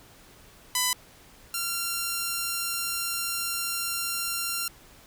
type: tone pair in turn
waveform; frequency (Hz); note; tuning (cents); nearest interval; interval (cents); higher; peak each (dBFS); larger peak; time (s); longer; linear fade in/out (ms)
5% pulse; 1000 / 1377.5; B5 / F6; +21 / -24; tritone; 555; second; -11 / -16; first; 0.75-0.93 / 1.54-4.68; second; 2
effects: pink hiss -53 dBFS RMS until 5.06 s